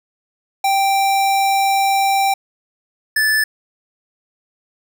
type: tone pair in turn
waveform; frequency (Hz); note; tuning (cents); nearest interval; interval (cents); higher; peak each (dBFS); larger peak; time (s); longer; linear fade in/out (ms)
square; 784 / 1744.8; G5 / A6; 0 / -15; octave + major second; 1385; second; -14; neither; 0.64-2.34 / 3.16-3.44; first; 5
effects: none